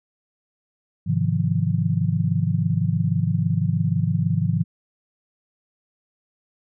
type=chord; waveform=sine; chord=F minor seventh; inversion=first; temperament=just; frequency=104.77 / 130.96 / 157.15 / 174.61 Hz; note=Ab2 / C3 / Eb3 / F3; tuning=+16 / +2 / +18 / 0 cents; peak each=-24 / -25 / -23 / -24 dBFS; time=1.06-4.64 s; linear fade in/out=20 ms; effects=none